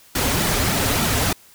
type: noise with flanger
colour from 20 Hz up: pink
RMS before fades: -20 dBFS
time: 0.15-1.33 s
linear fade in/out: 5 ms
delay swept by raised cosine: 1.8 to 6.3 ms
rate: 3.4 Hz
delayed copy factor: -0.85
effects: white hiss -50 dBFS RMS until 1.54 s